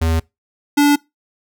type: tone pair in turn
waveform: square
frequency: 81.5 / 289.6 Hz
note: E2 / D4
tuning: -19 / -24 cents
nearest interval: octave + minor seventh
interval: 2195 cents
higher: second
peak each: -15 / -10 dBFS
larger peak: second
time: 0.01-0.2 / 0.77-0.96 s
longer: neither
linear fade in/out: 10 ms
effects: noise-tail reverb RT60 0.2 s tail -23 dB re dry